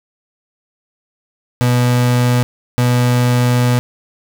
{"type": "tone bursts at uneven times", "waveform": "35% pulse", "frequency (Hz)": 123.1, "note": "B2", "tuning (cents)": -5, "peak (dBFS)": -9, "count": 2, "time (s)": [[1.61, 2.43], [2.78, 3.79]], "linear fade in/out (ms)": 0, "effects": []}